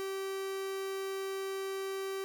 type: tone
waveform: 45% pulse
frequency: 387.2 Hz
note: G4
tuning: 21 cents flat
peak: -35 dBFS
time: 0-2.24 s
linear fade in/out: 0 ms
effects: none